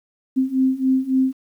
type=beating tone pair; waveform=sine; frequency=260 / 263.6 Hz; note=C4 / C4; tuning=-11 / +13 cents; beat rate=3.6 Hz; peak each=-20 / -18 dBFS; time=0.36-1.33 s; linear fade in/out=20 ms; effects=9-bit